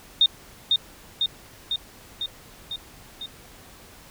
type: tone with echo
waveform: sine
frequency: 3668 Hz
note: A#7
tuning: 29 cents flat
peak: -13 dBFS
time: 0.21-0.26 s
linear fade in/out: 2 ms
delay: 500 ms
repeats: 6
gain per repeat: -3 dB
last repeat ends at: 3.26 s
effects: pink hiss -48 dBFS RMS until 4.1 s